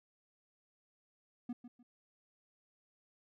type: tone with echo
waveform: triangle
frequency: 242.8 Hz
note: B3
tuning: 29 cents flat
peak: -35 dBFS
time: 1.49-1.53 s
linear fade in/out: 5 ms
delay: 150 ms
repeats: 2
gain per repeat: -11 dB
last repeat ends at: 1.83 s
effects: none